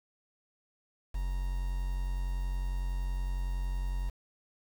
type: tone with quantisation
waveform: triangle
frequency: 45.41 Hz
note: F#1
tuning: 32 cents flat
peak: -28 dBFS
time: 1.14-4.1 s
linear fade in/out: 10 ms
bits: 8
effects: none